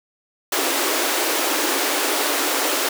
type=high-pass noise; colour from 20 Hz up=pink; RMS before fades=-21 dBFS; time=0.52-2.89 s; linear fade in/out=5 ms; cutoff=270 Hz; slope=96 dB/octave; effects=none